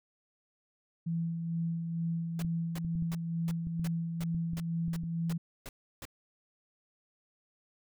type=tone with tremolo; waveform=sine; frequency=166.7 Hz; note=E3; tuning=20 cents sharp; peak=-29 dBFS; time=1.06-5.38 s; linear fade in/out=10 ms; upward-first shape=sine; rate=2.2 Hz; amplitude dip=40%
type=noise bursts; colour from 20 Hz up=pink; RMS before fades=-43 dBFS; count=11; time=2.39-6.053 s; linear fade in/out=2 ms; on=33 ms; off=330 ms
type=clicks; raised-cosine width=5 ms; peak=-29 dBFS; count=10; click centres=2.448 / 2.848 / 2.954 / 3.024 / 3.67 / 3.796 / 4.347 / 4.534 / 4.881 / 5.036 s
effects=none